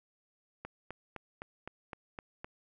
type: click train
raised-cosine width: 0.5 ms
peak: -26 dBFS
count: 8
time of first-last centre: 0.65-2.445 s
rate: 3.9 Hz
effects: none